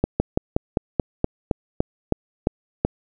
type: slowing click train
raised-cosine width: 2 ms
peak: -4 dBFS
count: 12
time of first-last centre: 0.04-2.85 s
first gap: 160 ms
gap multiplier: 1.09
effects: none